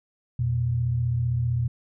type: tone pair together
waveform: sine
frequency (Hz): 85.6 / 121.06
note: F2 / B2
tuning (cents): -34 / -34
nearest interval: tritone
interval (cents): 600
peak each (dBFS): -30 / -22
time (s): 0.39-1.68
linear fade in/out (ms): 5
effects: none